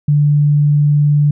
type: tone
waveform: sine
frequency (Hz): 146.83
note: D3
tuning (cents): 0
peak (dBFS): -8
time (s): 0.08-1.31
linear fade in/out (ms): 5
effects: none